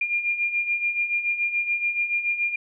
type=beating tone pair; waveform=sine; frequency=2401 / 2408 Hz; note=D7 / D7; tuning=+38 / +43 cents; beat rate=7 Hz; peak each=-29 / -23 dBFS; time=0.01-2.56 s; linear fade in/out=5 ms; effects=none